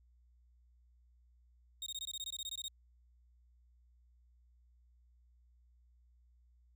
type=tone bursts; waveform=30% pulse; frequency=3718 Hz; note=A#7; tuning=5 cents flat; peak=-37 dBFS; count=14; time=1.82-2.682 s; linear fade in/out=2 ms; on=43 ms; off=20 ms; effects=added 60 Hz sine -64 dBFS peak until 6.75 s